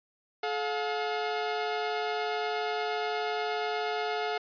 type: tone pair together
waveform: sawtooth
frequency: 429.6 / 713.2 Hz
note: A4 / F5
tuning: -41 / +36 cents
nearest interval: major sixth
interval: 877 cents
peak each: -28 dBFS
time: 0.43-4.38 s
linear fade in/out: 5 ms
effects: resampled to 11025 Hz